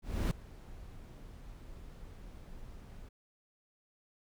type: noise with ADSR envelope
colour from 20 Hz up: brown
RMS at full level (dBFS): -28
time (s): 0.02-3.09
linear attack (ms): 290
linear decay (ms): 4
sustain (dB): -21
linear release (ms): 8
effects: none